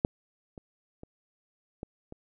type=clicks; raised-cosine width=2 ms; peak=-9 / -30 / -30 / -23 / -29 dBFS; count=5; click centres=0.049 / 0.578 / 1.034 / 1.831 / 2.124 s; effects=none